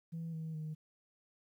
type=tone with pitch steps; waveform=sine; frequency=164.81 / 159.93 / 155.2 Hz; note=E3 / D#3 / D#3; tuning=0 / +48 / -4 cents; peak=-37 dBFS; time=0.12-0.75 s; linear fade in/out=20 ms; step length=210 ms; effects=tanh soft clip ceiling -36 dBFS + 12-bit